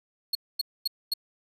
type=tone bursts; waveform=45% pulse; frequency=4327 Hz; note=C#8; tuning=43 cents flat; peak=-23 dBFS; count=4; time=0.33-1.138 s; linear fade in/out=5 ms; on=22 ms; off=240 ms; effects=resampled to 32000 Hz